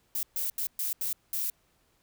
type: noise bursts at uneven times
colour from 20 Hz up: violet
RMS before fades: -31 dBFS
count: 6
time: 0.15-0.23 / 0.36-0.5 / 0.58-0.67 / 0.79-0.93 / 1.01-1.13 / 1.33-1.5 s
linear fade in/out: 2 ms
effects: pink hiss -69 dBFS RMS until 2.02 s